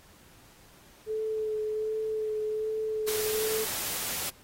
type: tone with vibrato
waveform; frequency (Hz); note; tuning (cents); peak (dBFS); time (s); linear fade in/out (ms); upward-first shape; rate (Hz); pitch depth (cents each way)
sine; 432.9; A4; -28; -28; 1.06-3.66; 50; sine; 1.3; 16
type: noise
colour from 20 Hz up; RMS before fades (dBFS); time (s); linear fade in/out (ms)
white; -33; 3.07-4.3; 10
effects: pink hiss -57 dBFS RMS until 4.43 s + AAC 48 kbps